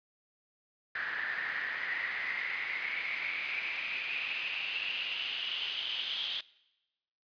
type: noise with band-pass filter sweep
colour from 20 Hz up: pink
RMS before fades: -36 dBFS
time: 0.95-6.41 s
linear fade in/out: 5 ms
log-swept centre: 1700 to 3300 Hz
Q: 8.4
effects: noise-tail reverb RT60 1.0 s tail -22 dB re dry + resampled to 11025 Hz